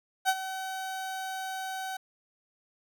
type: tone with ADSR envelope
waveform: 30% pulse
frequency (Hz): 760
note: F#5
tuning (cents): +46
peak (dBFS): -18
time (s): 0.25-1.97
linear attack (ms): 39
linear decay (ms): 50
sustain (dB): -13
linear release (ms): 6
effects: none